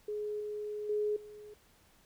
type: tone with level steps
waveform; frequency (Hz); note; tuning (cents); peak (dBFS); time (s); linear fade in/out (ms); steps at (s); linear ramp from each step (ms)
sine; 420; G#4; +19; -34 / -36 / -29 / -47; 0.08-1.54; 5; 0.4 / 0.89 / 1.16; 5
effects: pink hiss -65 dBFS RMS until 2.05 s